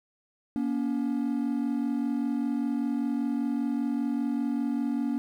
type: tone pair together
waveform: triangle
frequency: 238.5 / 283.6 Hz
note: A#3 / C#4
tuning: +40 / +40 cents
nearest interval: minor third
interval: 300 cents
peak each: -26 dBFS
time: 0.56-5.18 s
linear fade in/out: 0 ms
effects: tanh soft clip ceiling -18 dBFS + 10-bit